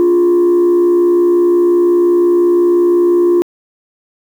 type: tone with frequency modulation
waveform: sine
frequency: 349.5 Hz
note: F4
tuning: 1 cent sharp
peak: -5 dBFS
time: 0-3.42 s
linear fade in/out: 0 ms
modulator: 65.7 Hz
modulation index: 0.32
effects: tanh soft clip ceiling -6 dBFS + 7-bit